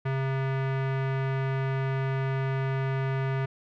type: tone with low-pass filter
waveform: square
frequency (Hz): 134.1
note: C3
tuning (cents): +43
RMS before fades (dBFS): -28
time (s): 0.05-3.46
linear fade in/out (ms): 10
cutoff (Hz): 2000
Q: 1.5
effects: none